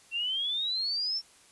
sine exponential sweep, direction up, 2700 to 5480 Hz, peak -28 dBFS, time 0.11-1.22 s, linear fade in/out 50 ms, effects white hiss -58 dBFS RMS until 1.51 s + resampled to 24000 Hz

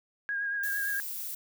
sine tone with vibrato, 1632 Hz, G#6, 31 cents flat, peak -29 dBFS, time 0.29-1 s, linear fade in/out 0 ms, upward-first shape triangle, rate 8.7 Hz, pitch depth 36 cents each way
violet noise, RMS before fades -37 dBFS, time 0.63-1.35 s, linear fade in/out 5 ms
effects none

